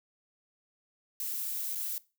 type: noise with dropouts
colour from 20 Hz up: violet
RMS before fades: -35 dBFS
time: 1.2-1.98 s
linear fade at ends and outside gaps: 1 ms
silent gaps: 1.75-1.755 s
effects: noise-tail reverb RT60 0.3 s tail -20 dB re dry